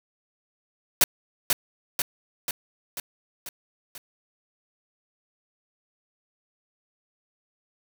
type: noise with echo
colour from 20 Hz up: white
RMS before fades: -17 dBFS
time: 1.01-1.04 s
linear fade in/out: 2 ms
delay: 490 ms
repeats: 6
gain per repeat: -4 dB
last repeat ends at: 3.98 s
effects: none